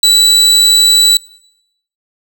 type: tone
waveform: 35% pulse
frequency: 3951 Hz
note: B7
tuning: in tune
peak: -3 dBFS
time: 0.03-1.17 s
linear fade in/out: 2 ms
effects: noise-tail reverb RT60 0.8 s tail -23 dB re dry